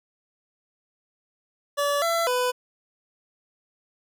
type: tone with pitch steps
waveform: 25% pulse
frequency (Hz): 574 / 672 / 498.5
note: D5 / E5 / B4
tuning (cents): -40 / +33 / +16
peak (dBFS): -18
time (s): 1.77-2.52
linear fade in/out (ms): 20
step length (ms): 250
effects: none